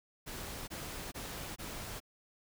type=noise bursts; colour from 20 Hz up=pink; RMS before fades=-43 dBFS; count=4; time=0.26-2.003 s; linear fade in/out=20 ms; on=420 ms; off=21 ms; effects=none